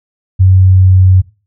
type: tone with pitch glide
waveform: sine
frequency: 93.8 to 93.26 Hz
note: F#2 to F#2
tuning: +24 to +14 cents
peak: -3 dBFS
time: 0.39-1.22 s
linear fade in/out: 20 ms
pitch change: -10 cents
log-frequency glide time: 0.58-0.97 s
effects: noise-tail reverb RT60 0.3 s tail -17 dB re dry